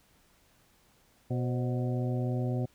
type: harmonic tone with a mistuned harmonic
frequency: 123.47 Hz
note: B2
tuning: in tune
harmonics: 1 / 2 / 3 / 4 / 5 / 6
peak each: -29 / -35 / -39 / -41 / -43 / -45 dBFS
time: 1.3-2.66 s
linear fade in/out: 10 ms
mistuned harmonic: 4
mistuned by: +94 cents
effects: pink hiss -65 dBFS RMS until 2.74 s